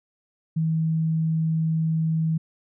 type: tone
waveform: sine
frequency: 160.6 Hz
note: E3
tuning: 45 cents flat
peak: -20 dBFS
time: 0.56-2.38 s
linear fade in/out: 10 ms
effects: none